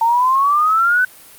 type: exponential sweep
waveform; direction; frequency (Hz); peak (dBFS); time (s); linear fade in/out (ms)
sine; up; 898 to 1522; -11; 0.01-1.05; 5
effects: white hiss -42 dBFS RMS until 1.38 s + Opus 48 kbps